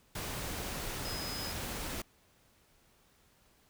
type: tone in noise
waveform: sine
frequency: 5060 Hz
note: D#8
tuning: 28 cents sharp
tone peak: -41 dBFS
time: 1.05-1.52 s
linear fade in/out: 5 ms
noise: pink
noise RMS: -39 dBFS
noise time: 0.15-2.02 s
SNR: -5 dB
effects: pink hiss -67 dBFS RMS until 3.69 s